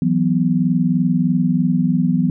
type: chord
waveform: sine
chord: E suspended second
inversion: none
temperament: equal with one note detuned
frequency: 164.81 / 185 / 248.1 Hz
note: E3 / F#3 / B3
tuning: 0 / 0 / +8 cents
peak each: -18 dBFS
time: 0.02-2.3 s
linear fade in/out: 2 ms
effects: none